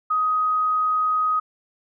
sine tone, 1255 Hz, D#6, 15 cents sharp, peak -18 dBFS, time 0.1-1.4 s, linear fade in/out 10 ms, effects none

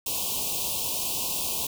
white band-stop noise, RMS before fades -29 dBFS, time 0.06-1.67 s, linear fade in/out 5 ms, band 1100 to 2500 Hz, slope 96 dB/octave, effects none

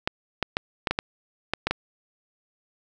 clicks, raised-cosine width 0.3 ms, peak -7 dBFS, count 9, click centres 0.075 / 0.427 / 0.569 / 0.872 / 0.91 / 0.989 / 1.536 / 1.67 / 1.71 s, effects none

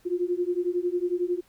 sine beating tone pair, 349.2 / 360.2 Hz, F4 / F#4, 0 / -46 cents, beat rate 11 Hz, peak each -27 dBFS, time 0.05-1.41 s, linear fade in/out 20 ms, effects pink hiss -62 dBFS RMS until 1.48 s

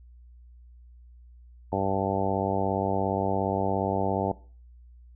harmonic tone, 97.2 Hz, G2, 14 cents flat, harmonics 1 / 2 / 3 / 4 / 5 / 6 / 7 / 8 / 9, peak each -33 / -33 / -33 / -33 / -33 / -33 / -33 / -33 / -33 dBFS, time 1.72-4.32 s, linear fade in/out 5 ms, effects noise-tail reverb RT60 0.4 s tail -19 dB re dry + added 60 Hz sine -48 dBFS peak until 5.15 s

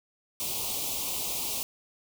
white band-stop noise, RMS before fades -32 dBFS, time 0.4-1.63 s, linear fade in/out 0 ms, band 1100 to 2400 Hz, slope 48 dB/octave, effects none

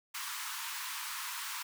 pink high-pass noise, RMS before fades -40 dBFS, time 0.14-1.63 s, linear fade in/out 10 ms, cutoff 900 Hz, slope 96 dB/octave, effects none

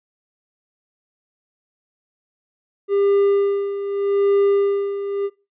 triangle tone with tremolo, 400 Hz, G4, 35 cents sharp, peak -11 dBFS, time 2.88-5.3 s, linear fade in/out 50 ms, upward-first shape sine, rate 0.82 Hz, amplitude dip 70%, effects noise-tail reverb RT60 0.3 s tail -22 dB re dry + resampled to 8000 Hz

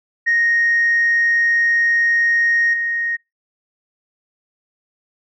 sine tone with level steps, 1864.7 Hz, A#6, in tune, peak -12 / -18 dBFS, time 0.26-3.17 s, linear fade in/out 20 ms, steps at 2.73 s, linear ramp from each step 10 ms, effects noise-tail reverb RT60 0.2 s tail -24 dB re dry + tanh soft clip ceiling -9 dBFS

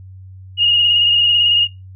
sine tone with vibrato, 2858 Hz, F7, 39 cents sharp, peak -10 dBFS, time 0.57-1.68 s, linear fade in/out 50 ms, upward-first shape sine, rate 18 Hz, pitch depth 27 cents each way, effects noise-tail reverb RT60 0.2 s tail -17 dB re dry + added 94 Hz sine -34 dBFS peak until 1.95 s

